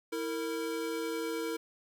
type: tone pair together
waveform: square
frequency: 327.2 / 460 Hz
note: E4 / A#4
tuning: -13 / -23 cents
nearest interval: tritone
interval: 590 cents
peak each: -37 / -36 dBFS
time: 0.12-1.57 s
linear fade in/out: 10 ms
effects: 10-bit